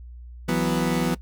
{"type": "chord", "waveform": "30% pulse", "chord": "E suspended second", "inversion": "none", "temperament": "equal", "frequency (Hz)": [164.81, 185, 246.9], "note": ["E3", "F#3", "B3"], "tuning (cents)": [0, 0, 0], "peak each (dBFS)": -23, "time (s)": [0.48, 1.15], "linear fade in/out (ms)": 10, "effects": ["noise-tail reverb RT60 0.1 s tail -19 dB re dry", "added 60 Hz sine -38 dBFS peak until 1.21 s"]}